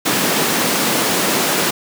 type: high-pass noise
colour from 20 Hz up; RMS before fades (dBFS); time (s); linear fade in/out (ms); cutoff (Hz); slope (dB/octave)
pink; -17; 0.05-1.71; 10; 170; 24
effects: none